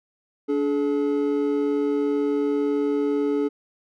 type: tone pair together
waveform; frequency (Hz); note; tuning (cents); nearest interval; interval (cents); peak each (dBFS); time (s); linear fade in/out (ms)
triangle; 288.6 / 426.6; D4 / G#4; -30 / +46; perfect fifth; 676; -21 / -21; 0.48-3.49; 20
effects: none